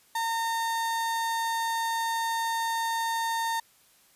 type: tone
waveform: 35% pulse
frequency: 913 Hz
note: A#5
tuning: 36 cents flat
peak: -25 dBFS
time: 0.15-3.6 s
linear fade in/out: 5 ms
effects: white hiss -61 dBFS RMS until 4.15 s + resampled to 32000 Hz